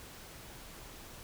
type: silence
effects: pink hiss -50 dBFS RMS until 1.23 s